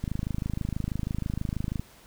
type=click train; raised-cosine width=5 ms; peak=-17 dBFS; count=47; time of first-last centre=0.04-1.796 s; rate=26.2 Hz; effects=pink hiss -54 dBFS RMS until 2.06 s